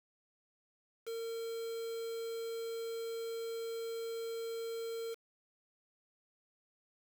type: tone with quantisation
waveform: triangle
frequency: 457.3 Hz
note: A#4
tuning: 33 cents flat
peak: -36 dBFS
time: 1.06-5.15 s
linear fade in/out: 20 ms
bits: 8
effects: none